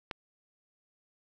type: click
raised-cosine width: 0.3 ms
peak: -19 dBFS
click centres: 0.112 s
effects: none

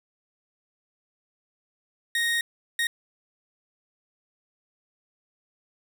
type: tone bursts at uneven times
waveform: 30% pulse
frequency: 1864.7 Hz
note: A#6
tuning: in tune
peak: -20 dBFS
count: 2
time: 2.15-2.41 / 2.79-2.87 s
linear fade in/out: 2 ms
effects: none

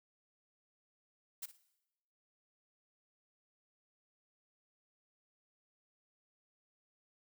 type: noise with echo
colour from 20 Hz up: blue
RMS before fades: -42 dBFS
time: 1.42-1.46 s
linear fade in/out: 10 ms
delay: 58 ms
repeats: 2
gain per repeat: -14 dB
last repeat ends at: 1.576 s
effects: noise-tail reverb RT60 0.9 s tail -17 dB re dry

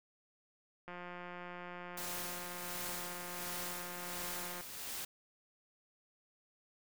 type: click train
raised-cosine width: 0.5 ms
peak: -32 dBFS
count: 661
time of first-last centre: 0.88-4.609 s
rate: 177 Hz
type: noise with tremolo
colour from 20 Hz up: white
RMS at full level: -42 dBFS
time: 1.97-5.05 s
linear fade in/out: 5 ms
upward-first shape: sine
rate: 1.4 Hz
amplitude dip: 50%
effects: none

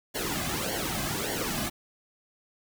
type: noise with flanger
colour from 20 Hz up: pink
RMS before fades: -31 dBFS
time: 0.14-1.7 s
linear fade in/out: 20 ms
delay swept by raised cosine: 0.79 to 2.19 ms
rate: 1.7 Hz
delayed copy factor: -0.75
effects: none

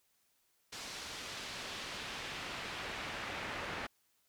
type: noise with band-pass filter sweep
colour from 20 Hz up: brown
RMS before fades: -43 dBFS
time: 0.72-3.87 s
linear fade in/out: 10 ms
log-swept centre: 5200 to 1900 Hz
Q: 0.92
effects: white hiss -75 dBFS RMS until 4.28 s

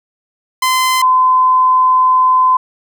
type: tone pair in turn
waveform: sawtooth / sine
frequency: 1030 / 1023.5 Hz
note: C6 / C6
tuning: -28 / -38 cents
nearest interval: unison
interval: 10 cents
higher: first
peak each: -7 dBFS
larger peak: neither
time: 0.62-1.02 / 1.02-2.57 s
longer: second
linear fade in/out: 5 ms
effects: none

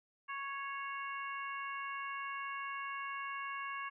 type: harmonic tone with a mistuned harmonic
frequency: 554.4 Hz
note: C#5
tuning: in tune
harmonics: 2 / 3 / 4 / 5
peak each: -41 / -45 / -47 / -49 dBFS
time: 0.28-3.9 s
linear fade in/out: 20 ms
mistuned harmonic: 4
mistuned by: -15 cents
effects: none

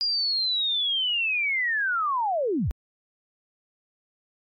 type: linear sweep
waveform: sine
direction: down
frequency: 4880 to 37.29 Hz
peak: -22 dBFS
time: 0.01-2.71 s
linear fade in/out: 0 ms
effects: MP3 96 kbps

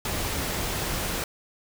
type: noise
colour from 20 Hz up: pink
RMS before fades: -29 dBFS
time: 0.05-1.24 s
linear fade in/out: 2 ms
effects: none

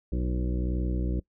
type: harmonic tone with a mistuned harmonic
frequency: 61.74 Hz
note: B1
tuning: in tune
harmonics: 1 / 2 / 3 / 4 / 5 / 6 / 8 / 9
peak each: -27 / -36 / -34 / -42 / -36 / -40 / -45 / -48 dBFS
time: 0.12-1.2 s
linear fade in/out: 5 ms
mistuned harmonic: 8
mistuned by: -32 cents
effects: noise-tail reverb RT60 0.1 s tail -22 dB re dry

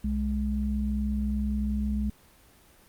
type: tone pair together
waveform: sine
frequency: 64.1 / 209.6 Hz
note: C2 / G#3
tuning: -35 / +16 cents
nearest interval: octave + major sixth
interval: 2051 cents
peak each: -28 dBFS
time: 0.04-2.1 s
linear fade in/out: 5 ms
effects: pink hiss -57 dBFS RMS until 2.88 s + Opus 24 kbps

